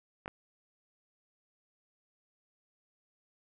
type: clicks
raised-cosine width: 0.5 ms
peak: -25 dBFS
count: 2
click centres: 0.259 / 0.279 s
effects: none